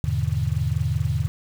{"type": "chord", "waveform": "sine", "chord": "E dominant seventh", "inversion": "none", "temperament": "just", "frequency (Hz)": [82.41, 103.01, 123.61, 148.33], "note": ["E2", "G#2", "B2", "D3"], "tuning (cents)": [0, -14, 2, 18], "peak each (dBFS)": -26, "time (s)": [0.04, 1.28], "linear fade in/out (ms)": 0, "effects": ["7-bit"]}